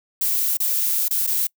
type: noise with dropouts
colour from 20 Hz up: violet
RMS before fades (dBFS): -21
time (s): 0.21-1.47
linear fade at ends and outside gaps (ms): 5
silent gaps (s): 0.571-0.601 / 1.083-1.108 / 1.267-1.273
effects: noise-tail reverb RT60 0.1 s tail -26 dB re dry